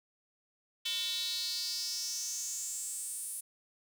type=tone with high-pass filter sweep; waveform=square; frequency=204.2 Hz; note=G#3; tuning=29 cents flat; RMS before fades=-37 dBFS; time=0.85-3.41 s; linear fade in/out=10 ms; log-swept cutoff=3300 to 10000 Hz; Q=5.3; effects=none